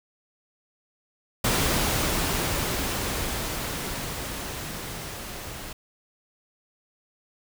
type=noise with level ramp; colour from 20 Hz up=pink; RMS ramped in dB=-23 to -38 dBFS; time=1.44-5.73 s; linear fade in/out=5 ms; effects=none